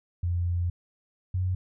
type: tone pair in turn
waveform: sine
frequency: 87.31 / 92 Hz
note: F2 / F#2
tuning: 0 / -9 cents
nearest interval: minor second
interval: 91 cents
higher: second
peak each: -24 dBFS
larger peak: neither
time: 0.23-0.7 / 1.34-1.55 s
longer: first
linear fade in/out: 5 ms
effects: none